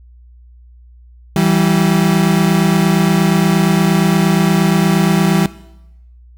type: tone pair together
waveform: 35% pulse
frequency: 164.81 / 193.35 Hz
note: E3 / G3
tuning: 0 / -24 cents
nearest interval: minor third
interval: 276 cents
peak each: -12 dBFS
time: 1.36-5.46 s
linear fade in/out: 2 ms
effects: noise-tail reverb RT60 0.9 s tail -18 dB re dry + added 60 Hz sine -39 dBFS peak until 6.37 s